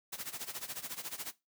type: noise with tremolo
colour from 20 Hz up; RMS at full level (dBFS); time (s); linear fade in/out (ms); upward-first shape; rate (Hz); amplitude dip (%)
white; -39; 0.12-1.32; 10; sine; 14; 85
effects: noise-tail reverb RT60 0.2 s tail -17 dB re dry + high-pass 100 Hz 12 dB/octave